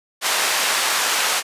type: band-pass noise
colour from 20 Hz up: pink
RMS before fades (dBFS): -20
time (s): 0.21-1.43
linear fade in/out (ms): 50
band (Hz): 900 to 11000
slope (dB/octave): 12
effects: resampled to 32000 Hz